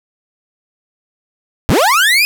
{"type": "linear sweep", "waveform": "30% pulse", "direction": "up", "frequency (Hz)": [44.21, 2552], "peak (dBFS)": -6, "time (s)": [1.69, 2.25], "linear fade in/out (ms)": 0, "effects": []}